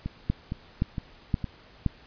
two click trains, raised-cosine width 5 ms, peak -11 / -18 dBFS, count 4 / 4, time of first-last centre 0.3-1.863 / 0.06-1.442 s, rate 1.92 / 2.17 Hz, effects pink hiss -53 dBFS RMS until 2.06 s + resampled to 11025 Hz

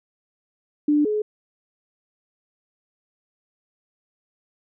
sine tone pair in turn, 296.2 / 423.8 Hz, D4 / G#4, +15 / +35 cents, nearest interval tritone, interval 620 cents, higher second, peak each -15 / -20 dBFS, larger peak first, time 0.88-1.05 / 1.05-1.22 s, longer neither, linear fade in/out 5 ms, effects none

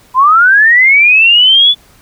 sine linear sweep, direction up, 987.8 to 3478 Hz, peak -3 dBFS, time 0.14-1.75 s, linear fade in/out 50 ms, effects pink hiss -45 dBFS RMS until 2.01 s

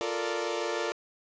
sawtooth chord, Bb major seventh, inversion second, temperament equal, 349.2 / 440 / 466.2 / 587.3 Hz, F4 / A4 / Bb4 / D5, 0 / 0 / 0 / 0 cents, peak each -31 dBFS, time 0.01-0.92 s, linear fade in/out 0 ms, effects resampled to 16000 Hz + 10-bit

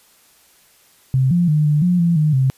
sine tone with pitch steps, 131.4 / 174.4 / 151.5 / 149 / 178.2 / 170.1 / 152.8 / 132.1 Hz, C3 / F3 / D#3 / D3 / F3 / F3 / D#3 / C3, +8 / -2 / -46 / +25 / +35 / -45 / -31 / +17 cents, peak -12 dBFS, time 1.14-2.5 s, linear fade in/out 0 ms, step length 170 ms, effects white hiss -53 dBFS RMS until 2.57 s + resampled to 32000 Hz

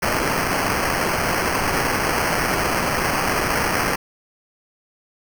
violet noise with sample-and-hold, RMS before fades -21 dBFS, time 0.02-3.96 s, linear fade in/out 10 ms, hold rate 3675 Hz, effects none

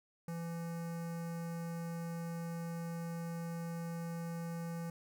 square tone with notch filter, 168 Hz, E3, 33 cents sharp, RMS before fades -41 dBFS, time 0.28-4.9 s, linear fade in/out 2 ms, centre 3400 Hz, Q 0.85, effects none

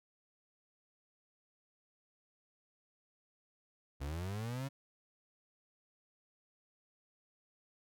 35% pulse linear sweep, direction up, 65.41 to 140 Hz, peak -36 dBFS, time 4-4.69 s, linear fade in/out 20 ms, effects none

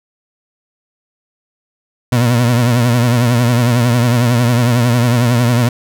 30% pulse tone with vibrato, 120.5 Hz, B2, 42 cents flat, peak -7 dBFS, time 2.12-5.69 s, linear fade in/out 5 ms, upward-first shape triangle, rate 11 Hz, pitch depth 89 cents each way, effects none

